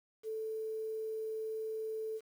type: tone with quantisation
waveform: sine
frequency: 439.5 Hz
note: A4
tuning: 2 cents flat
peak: -36 dBFS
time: 0.23-2.21 s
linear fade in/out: 50 ms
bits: 10
effects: none